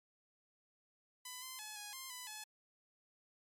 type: tone with pitch steps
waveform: 5% pulse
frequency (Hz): 1002 / 1035 / 854 / 831 / 1050 / 998 / 856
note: B5 / C6 / G#5 / G#5 / C6 / B5 / A5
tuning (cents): +25 / -19 / +48 / +1 / +6 / +18 / -48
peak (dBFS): -34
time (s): 1.25-2.44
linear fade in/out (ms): 5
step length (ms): 170
effects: MP3 96 kbps